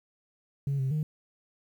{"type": "tone with pitch steps", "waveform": "sine", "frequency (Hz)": [139.4, 132.7, 153.3], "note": ["C#3", "C3", "D#3"], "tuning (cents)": [10, 25, -25], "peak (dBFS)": -24, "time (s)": [0.67, 1.03], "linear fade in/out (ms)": 2, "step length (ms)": 120, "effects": ["tanh soft clip ceiling -24 dBFS", "10-bit"]}